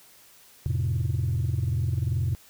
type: chord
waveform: sine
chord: F major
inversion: none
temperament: equal with one note detuned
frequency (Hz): 87.31 / 110 / 130.44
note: F2 / A2 / C3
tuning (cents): 0 / 0 / -5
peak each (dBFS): -26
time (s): 0.66-2.35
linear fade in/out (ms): 0
effects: tanh soft clip ceiling -19 dBFS + white hiss -54 dBFS RMS until 2.49 s